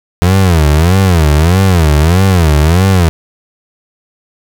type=tone with vibrato; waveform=30% pulse; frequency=84.5 Hz; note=E2; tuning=43 cents sharp; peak=-3 dBFS; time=0.22-3.09 s; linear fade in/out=0 ms; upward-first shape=sine; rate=1.6 Hz; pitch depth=240 cents each way; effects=none